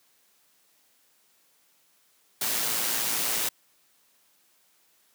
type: noise with amplitude modulation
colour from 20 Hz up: white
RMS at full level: -26 dBFS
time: 2.41-3.49 s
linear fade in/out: 5 ms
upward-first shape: sine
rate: 114 Hz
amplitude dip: 35%
effects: white hiss -65 dBFS RMS until 5.14 s + high-pass 150 Hz 12 dB/octave